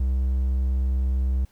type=tone; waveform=triangle; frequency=64.8 Hz; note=C2; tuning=16 cents flat; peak=-18 dBFS; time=0-1.45 s; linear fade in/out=5 ms; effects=pink hiss -62 dBFS RMS until 1.51 s